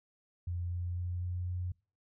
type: tone with pitch steps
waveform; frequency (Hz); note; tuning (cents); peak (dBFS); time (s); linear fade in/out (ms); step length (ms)
sine; 87.5 / 88.11 / 88.72 / 89.34 / 89.96; F2 / F2 / F2 / F2 / F#2; +4 / +16 / +28 / +40 / -48; -33; 0.47-1.72; 5; 250
effects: noise-tail reverb RT60 0.4 s tail -26 dB re dry